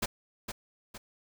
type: noise with echo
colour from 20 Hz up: pink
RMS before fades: -30 dBFS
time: 0.02-0.06 s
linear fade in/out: 10 ms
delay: 460 ms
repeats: 2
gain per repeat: -7 dB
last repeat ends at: 0.98 s
effects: none